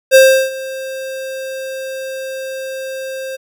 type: tone with ADSR envelope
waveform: square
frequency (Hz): 529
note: C5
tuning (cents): +19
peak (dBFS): -3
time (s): 0.11-3.37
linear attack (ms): 39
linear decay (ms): 350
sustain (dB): -20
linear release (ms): 20
effects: none